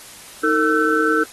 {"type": "tone cluster", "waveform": "sine", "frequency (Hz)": [314.3, 452.5, 1335, 1524], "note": ["D#4", "A4", "E6", "G6"], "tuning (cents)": [18, 48, 22, -49], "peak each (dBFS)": -20, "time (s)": [0.43, 1.24], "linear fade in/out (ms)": 10, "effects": ["white hiss -40 dBFS RMS until 1.32 s", "AAC 32 kbps"]}